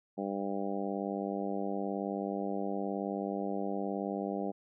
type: harmonic tone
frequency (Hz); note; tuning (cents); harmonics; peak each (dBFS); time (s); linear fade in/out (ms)
99; G2; +18; 2 / 3 / 4 / 5 / 6 / 7 / 8; -37 / -39 / -40 / -41 / -42 / -42 / -43; 0.17-4.52; 20
effects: none